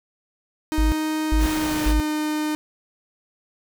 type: tone with pitch glide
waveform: 45% pulse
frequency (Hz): 311.1 to 304.9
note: D#4 to D#4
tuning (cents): 0 to -35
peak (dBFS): -22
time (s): 0.72-2.55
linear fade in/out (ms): 0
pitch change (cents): -35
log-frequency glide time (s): 1.54-1.82
type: tone bursts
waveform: sine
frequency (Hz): 51.91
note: G#1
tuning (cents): 0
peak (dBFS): -16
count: 3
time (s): 0.78-2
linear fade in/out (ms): 0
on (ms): 140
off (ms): 400
type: noise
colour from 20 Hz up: pink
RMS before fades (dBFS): -30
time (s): 1.38-1.95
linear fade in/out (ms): 50
effects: none